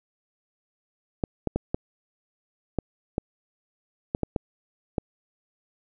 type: clicks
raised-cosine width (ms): 2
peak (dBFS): -11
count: 10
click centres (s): 1.238 / 1.473 / 1.56 / 1.745 / 2.787 / 3.181 / 4.149 / 4.233 / 4.362 / 4.982
effects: none